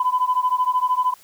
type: beating tone pair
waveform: sine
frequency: 1000 / 1013 Hz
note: B5 / B5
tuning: +21 / +44 cents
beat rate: 13 Hz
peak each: -19 / -20 dBFS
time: 0-1.14 s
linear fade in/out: 5 ms
effects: tanh soft clip ceiling -10 dBFS + white hiss -51 dBFS RMS until 1.23 s